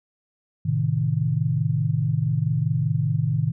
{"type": "chord", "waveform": "sine", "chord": "A diminished", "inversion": "none", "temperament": "equal", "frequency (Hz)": [110, 130.81, 155.56], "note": ["A2", "C3", "Eb3"], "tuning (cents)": [0, 0, 0], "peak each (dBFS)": [-25, -24, -23], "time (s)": [0.65, 3.52], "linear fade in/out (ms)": 10, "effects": []}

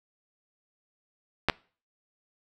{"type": "clicks", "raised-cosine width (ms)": 0.3, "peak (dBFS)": -6, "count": 2, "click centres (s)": [1.486, 1.498], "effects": ["noise-tail reverb RT60 0.4 s tail -24 dB re dry"]}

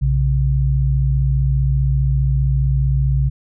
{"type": "tone pair together", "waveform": "sine", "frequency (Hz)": [60.4, 135.59], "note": ["B1", "C#3"], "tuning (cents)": [-38, -38], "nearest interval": "octave + major second", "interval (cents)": 1400, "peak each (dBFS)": -16, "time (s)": [0.01, 3.3], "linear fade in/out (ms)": 20, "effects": []}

